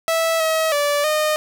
sawtooth tone with pitch steps, 655 / 640 / 580 / 613 Hz, E5 / D#5 / D5 / D#5, -11 / +49 / -22 / -26 cents, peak -13 dBFS, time 0.08-1.36 s, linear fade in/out 0 ms, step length 320 ms, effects none

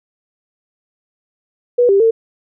sine tone with pitch steps, 487 / 395 / 452.2 Hz, B4 / G4 / A4, -24 / +13 / +47 cents, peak -8 dBFS, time 1.78-2.11 s, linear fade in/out 10 ms, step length 110 ms, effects none

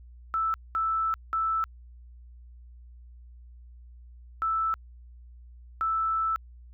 sine tone bursts at uneven times, 1318.5 Hz, E6, in tune, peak -24 dBFS, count 5, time 0.34-0.54 / 0.75-1.14 / 1.33-1.64 / 4.42-4.74 / 5.81-6.36 s, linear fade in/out 0 ms, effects added 60 Hz sine -46 dBFS peak until 6.73 s

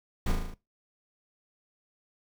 brown noise with echo, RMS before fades -26 dBFS, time 0.26-0.32 s, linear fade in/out 5 ms, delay 37 ms, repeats 6, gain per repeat -3 dB, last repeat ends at 0.542 s, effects noise-tail reverb RT60 0.2 s tail -18 dB re dry

